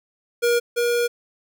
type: tone pair in turn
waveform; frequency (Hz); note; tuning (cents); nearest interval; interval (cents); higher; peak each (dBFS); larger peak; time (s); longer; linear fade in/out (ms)
square; 475.5 / 477.5; A#4 / A#4; +34 / +42; unison; 8; second; -17 / -19; first; 0.42-0.6 / 0.76-1.08; second; 20
effects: none